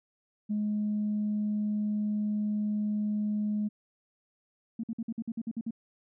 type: tone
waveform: sine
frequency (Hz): 210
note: G#3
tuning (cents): +19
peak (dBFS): -26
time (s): 0.49-3.69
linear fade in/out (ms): 20
type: tone bursts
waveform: sine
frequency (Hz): 227.3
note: A#3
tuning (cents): -43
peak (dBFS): -30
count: 10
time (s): 4.79-5.708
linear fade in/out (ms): 5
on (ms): 45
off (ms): 52
effects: tanh soft clip ceiling -23 dBFS